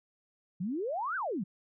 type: exponential two-way sweep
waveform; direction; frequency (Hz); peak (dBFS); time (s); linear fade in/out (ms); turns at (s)
sine; up then down; 164.81 to 1602 to 164.81; -31; 0.6-1.44; 10; 1.16
effects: none

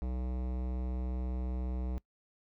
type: tone with hard clipping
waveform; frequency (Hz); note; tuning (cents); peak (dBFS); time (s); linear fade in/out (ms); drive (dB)
sine; 62.7; B1; +27; -35; 0.02-1.98; 0; 18
effects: noise-tail reverb RT60 0.1 s tail -22 dB re dry

